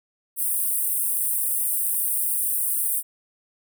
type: high-pass noise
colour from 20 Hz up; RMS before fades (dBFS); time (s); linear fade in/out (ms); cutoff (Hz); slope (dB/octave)
pink; -24; 0.36-3.03; 50; 8600; 96
effects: none